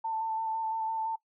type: tone with vibrato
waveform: sine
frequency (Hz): 890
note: A5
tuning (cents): +20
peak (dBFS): -29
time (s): 0.04-1.16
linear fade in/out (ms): 10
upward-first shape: square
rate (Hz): 5.9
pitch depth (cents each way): 15
effects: noise-tail reverb RT60 0.1 s tail -19 dB re dry